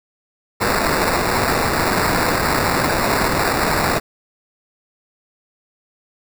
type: noise with sample-and-hold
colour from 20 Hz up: violet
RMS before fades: -18 dBFS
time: 0.6-4 s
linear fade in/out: 20 ms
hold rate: 3150 Hz
effects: none